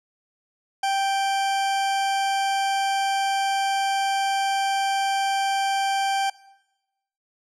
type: tone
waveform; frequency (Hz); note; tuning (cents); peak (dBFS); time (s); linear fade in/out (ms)
40% pulse; 784; G5; 0; -20; 0.83-6.3; 5
effects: noise-tail reverb RT60 1.0 s tail -21 dB re dry + low-pass 9000 Hz 12 dB/octave